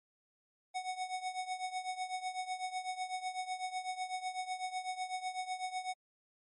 square tone with tremolo, 741 Hz, F#5, 2 cents sharp, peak -34 dBFS, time 0.74-5.94 s, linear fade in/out 20 ms, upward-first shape triangle, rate 8 Hz, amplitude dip 85%, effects MP3 48 kbps

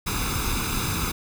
pink noise with comb filter, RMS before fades -26 dBFS, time 0.06-1.12 s, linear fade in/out 10 ms, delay 0.8 ms, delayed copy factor +0.75, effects none

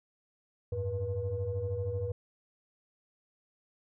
sine tone cluster, 89.6 / 102.5 / 483.4 Hz, F2 / G#2 / B4, +45 / -22 / -37 cents, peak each -36 / -34 / -34 dBFS, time 0.72-2.12 s, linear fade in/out 5 ms, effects tanh soft clip ceiling -24 dBFS

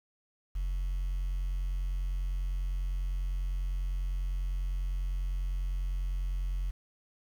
sine tone, 45 Hz, F#1, 47 cents flat, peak -27 dBFS, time 0.55-6.71 s, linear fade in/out 10 ms, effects tanh soft clip ceiling -28 dBFS + 9-bit

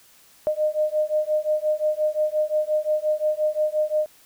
sine beating tone pair, 609 / 614.7 Hz, D#5 / D#5, -37 / -21 cents, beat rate 5.7 Hz, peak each -23 dBFS, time 0.47-4.06 s, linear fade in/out 0 ms, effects white hiss -54 dBFS RMS until 4.25 s

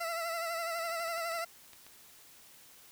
20% pulse tone with vibrato, 669 Hz, E5, 25 cents sharp, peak -29 dBFS, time 0-1.45 s, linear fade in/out 10 ms, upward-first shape sine, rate 12 Hz, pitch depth 44 cents each way
clicks, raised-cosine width 0.2 ms, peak -35 dBFS, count 11, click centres 0.788 / 0.855 / 0.896 / 0.998 / 1.08 / 1.18 / 1.318 / 1.353 / 1.39 / 1.733 / 1.866 s
effects white hiss -57 dBFS RMS until 2.91 s

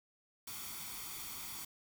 white noise with comb filter, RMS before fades -45 dBFS, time 0.47-1.65 s, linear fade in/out 5 ms, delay 0.88 ms, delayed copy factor +0.65, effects none

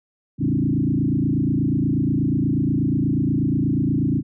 sine tone with frequency modulation, 207.7 Hz, G#3, in tune, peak -17 dBFS, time 0.38-4.23 s, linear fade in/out 50 ms, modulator 28.3 Hz, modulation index 3.5, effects none

